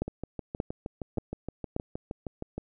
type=two click trains; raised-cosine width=2 ms; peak=-21 / -15 dBFS; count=17 / 4; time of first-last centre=0.08-2.58 / 0.02-1.764 s; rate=6.4 / 1.72 Hz; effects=none

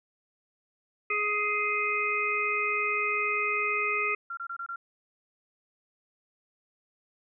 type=harmonic tone; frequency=417.6 Hz; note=G#4; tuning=10 cents sharp; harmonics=1 / 3 / 5 / 6; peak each=-35 / -31 / -31 / -29 dBFS; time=1.1-4.15 s; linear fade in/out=5 ms
type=tone bursts; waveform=sine; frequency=1377 Hz; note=F6; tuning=25 cents flat; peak=-33 dBFS; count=5; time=4.3-4.76 s; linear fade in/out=5 ms; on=72 ms; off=25 ms
effects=none

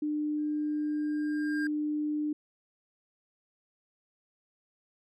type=tone; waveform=sine; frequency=300 Hz; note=D4; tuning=37 cents sharp; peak=-28 dBFS; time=0.02-2.33 s; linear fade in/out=5 ms
type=tone with exponential growth; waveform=triangle; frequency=1605 Hz; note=G6; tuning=40 cents sharp; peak=-30 dBFS; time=0.38-1.67 s; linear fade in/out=2 ms; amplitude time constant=280 ms
effects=none

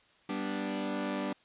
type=chord; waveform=sawtooth; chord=G major; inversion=none; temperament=equal with one note detuned; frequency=196 / 245.1 / 293.7 Hz; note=G3 / B3 / D4; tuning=0 / -13 / 0 cents; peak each=-33 / -34 / -32 dBFS; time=0.29-1.33 s; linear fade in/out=5 ms; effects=white hiss -64 dBFS RMS until 1.44 s + resampled to 8000 Hz

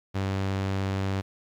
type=tone; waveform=sawtooth; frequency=96.8 Hz; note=G2; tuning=21 cents flat; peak=-22 dBFS; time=0.14-1.22 s; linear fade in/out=20 ms; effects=low-pass 5000 Hz 12 dB/octave + 10-bit

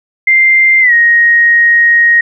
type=tone with pitch glide; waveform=sine; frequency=2093 to 1875.5 Hz; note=C7 to A#6; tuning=0 to +10 cents; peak=-4 dBFS; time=0.27-2.21 s; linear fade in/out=5 ms; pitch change=-190 cents; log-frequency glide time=0.81-0.93 s; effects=none

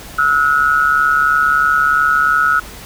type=tone pair together; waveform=sine; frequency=1304 / 1447 Hz; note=E6 / F#6; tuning=-19 / -39 cents; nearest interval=major second; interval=180 cents; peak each=-13 dBFS; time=0.18-2.6 s; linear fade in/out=10 ms; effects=added 50 Hz sine -40 dBFS peak until 2.85 s + pink hiss -34 dBFS RMS until 2.85 s

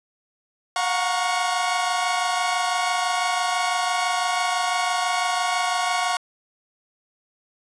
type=chord; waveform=sawtooth; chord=Gb major seventh; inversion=third; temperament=equal with one note detuned; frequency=714 / 740 / 932.3 / 1108.7 Hz; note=F5 / Gb5 / Bb5 / Db6; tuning=+38 / 0 / 0 / 0 cents; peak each=-21 / -25 / -26 / -22 dBFS; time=0.76-6.17 s; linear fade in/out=2 ms; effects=resampled to 22050 Hz

